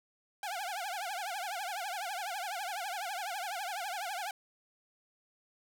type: tone with vibrato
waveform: sawtooth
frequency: 763 Hz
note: G5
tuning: 47 cents flat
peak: -32 dBFS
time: 0.43-4.31 s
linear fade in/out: 2 ms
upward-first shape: triangle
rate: 12 Hz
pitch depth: 220 cents each way
effects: none